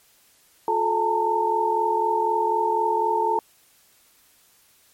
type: tone cluster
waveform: sine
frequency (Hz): 356.2 / 434.4 / 866 / 910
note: F4 / A4 / A5 / A#5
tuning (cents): +34 / -22 / -28 / -42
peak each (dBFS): -29 / -25 / -28 / -21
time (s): 0.68-3.39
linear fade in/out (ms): 2
effects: white hiss -58 dBFS RMS until 4.93 s + MP3 64 kbps